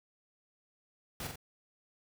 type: noise with echo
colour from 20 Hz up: pink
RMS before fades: -40 dBFS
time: 1.2-1.27 s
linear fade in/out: 2 ms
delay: 44 ms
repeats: 2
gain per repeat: -4 dB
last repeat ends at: 1.358 s
effects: none